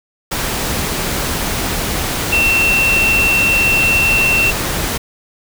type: tone in noise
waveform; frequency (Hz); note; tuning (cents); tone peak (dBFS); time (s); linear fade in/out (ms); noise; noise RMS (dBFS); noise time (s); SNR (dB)
sine; 2700; E7; +41; -11; 2.32-4.51; 10; pink; -19; 0.31-4.98; +5
effects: none